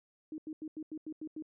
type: tone bursts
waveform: sine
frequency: 310.9 Hz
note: D#4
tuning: 1 cent flat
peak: -38 dBFS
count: 8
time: 0.32-1.424 s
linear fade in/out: 2 ms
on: 61 ms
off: 88 ms
effects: none